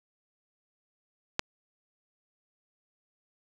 click, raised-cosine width 0.2 ms, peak -8 dBFS, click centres 1.394 s, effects none

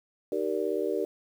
sine chord, Eb major seventh, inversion none, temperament just, 311.1 / 388.9 / 466.7 / 583.4 Hz, Eb4 / G4 / Bb4 / D5, 0 / -14 / +2 / -12 cents, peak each -34 / -30 / -31 / -34 dBFS, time 0.32-1.05 s, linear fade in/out 2 ms, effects 9-bit

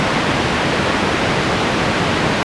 pink band-pass noise, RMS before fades -17 dBFS, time 0-2.43 s, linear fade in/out 0 ms, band 120 to 3100 Hz, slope 12 dB/octave, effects resampled to 24000 Hz

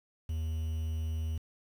triangle tone with quantisation, 79.9 Hz, D#2, 47 cents sharp, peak -29 dBFS, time 0.29-1.38 s, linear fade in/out 5 ms, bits 9, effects none

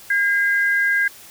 sine tone pair together, 1618.4 / 2039 Hz, G#6 / C7, -45 / -45 cents, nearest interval major third, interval 400 cents, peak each -16 / -23 dBFS, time 0.1-1.08 s, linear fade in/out 5 ms, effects white hiss -43 dBFS RMS until 1.3 s

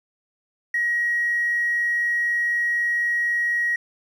triangle tone, 1898 Hz, A#6, 31 cents sharp, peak -16 dBFS, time 0.74-3.76 s, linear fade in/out 5 ms, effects tanh soft clip ceiling -17 dBFS

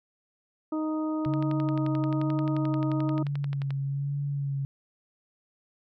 harmonic tone, 311.1 Hz, D#4, in tune, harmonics 1 / 2 / 3 / 4, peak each -27 / -37 / -41 / -40 dBFS, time 0.72-3.23 s, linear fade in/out 5 ms
click train, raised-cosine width 0.3 ms, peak -24 dBFS, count 29, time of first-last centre 1.25-3.706 s, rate 11.4 Hz
sine tone with vibrato, 140 Hz, C#3, 18 cents sharp, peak -27 dBFS, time 1.26-4.65 s, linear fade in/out 0 ms, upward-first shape sine, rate 1.1 Hz, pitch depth 29 cents each way
effects none

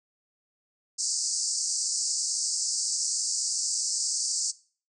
white band-pass noise, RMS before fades -29 dBFS, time 0.98-4.52 s, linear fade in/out 20 ms, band 4600 to 8500 Hz, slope 96 dB/octave, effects noise-tail reverb RT60 0.4 s tail -19 dB re dry

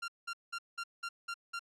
sawtooth tone bursts, 1383 Hz, F6, 17 cents flat, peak -33 dBFS, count 7, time 0.02-1.594 s, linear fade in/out 10 ms, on 62 ms, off 190 ms, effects low-pass 7000 Hz 12 dB/octave

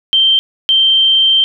sine tone pair in turn, 3136 / 3136 Hz, G7 / G7, 0 / 0 cents, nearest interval unison, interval 0 cents, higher neither, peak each -7 dBFS, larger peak neither, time 0.13-0.39 / 0.69-1.44 s, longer second, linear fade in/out 0 ms, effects none

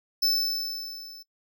square tone with level ramp, 5274 Hz, E8, in tune, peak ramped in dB -20 to -44 dBFS, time 0.22-1.23 s, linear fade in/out 10 ms, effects noise-tail reverb RT60 0.1 s tail -19 dB re dry

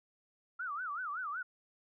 sine tone with vibrato, 1318.5 Hz, E6, in tune, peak -36 dBFS, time 0.59-1.43 s, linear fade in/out 10 ms, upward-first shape sine, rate 5.3 Hz, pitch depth 250 cents each way, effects none

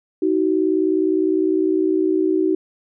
sine tone pair together, 316.3 / 376.1 Hz, D#4 / F#4, +29 / +28 cents, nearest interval minor third, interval 299 cents, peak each -18 dBFS, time 0.22-2.55 s, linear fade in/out 5 ms, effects none

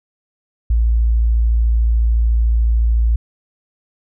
sine tone, 56.9 Hz, A#1, 41 cents flat, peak -11 dBFS, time 0.7-3.16 s, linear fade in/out 5 ms, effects none

